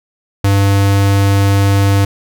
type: tone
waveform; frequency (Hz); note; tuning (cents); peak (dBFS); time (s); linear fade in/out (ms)
square; 99.2; G2; +21; -9; 0.44-2.05; 5
effects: none